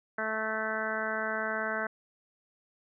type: harmonic tone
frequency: 218.8 Hz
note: A3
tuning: 9 cents flat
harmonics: 1 / 2 / 3 / 4 / 5 / 6 / 7 / 8 / 9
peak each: -41 / -40 / -36 / -42 / -41 / -39 / -34 / -40 / -42 dBFS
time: 0.18-1.87 s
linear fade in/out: 5 ms
effects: none